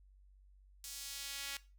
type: tone with high-pass filter sweep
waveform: sawtooth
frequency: 278.5 Hz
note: C#4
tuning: 8 cents sharp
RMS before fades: -45 dBFS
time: 0.84-1.57 s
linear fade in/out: 2 ms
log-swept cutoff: 6200 to 2300 Hz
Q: 0.86
effects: noise-tail reverb RT60 0.3 s tail -18 dB re dry + added 48 Hz sine -60 dBFS peak until 1.78 s